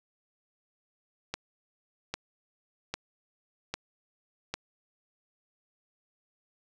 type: click train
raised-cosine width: 0.2 ms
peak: -15 dBFS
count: 5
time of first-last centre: 1.34-4.54 s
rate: 1.25 Hz
effects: none